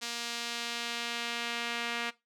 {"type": "tone with band-pass filter sweep", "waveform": "sawtooth", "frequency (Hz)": 235.8, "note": "A#3", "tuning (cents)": 20, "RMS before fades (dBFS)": -36, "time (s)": [0.01, 2.11], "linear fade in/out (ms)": 20, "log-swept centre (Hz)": [4800, 2400], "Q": 1.1, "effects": ["noise-tail reverb RT60 0.2 s tail -18 dB re dry"]}